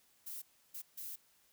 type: noise bursts at uneven times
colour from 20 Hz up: violet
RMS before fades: -45 dBFS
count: 3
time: 0.26-0.42 / 0.74-0.82 / 0.97-1.16 s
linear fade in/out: 10 ms
effects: white hiss -70 dBFS RMS until 1.52 s